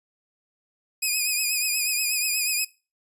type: tone with vibrato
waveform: 10% pulse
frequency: 2489 Hz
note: D#7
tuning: in tune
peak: -14 dBFS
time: 1.02-2.65 s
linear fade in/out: 10 ms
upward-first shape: triangle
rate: 8.3 Hz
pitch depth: 66 cents each way
effects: noise-tail reverb RT60 0.3 s tail -20 dB re dry + resampled to 32000 Hz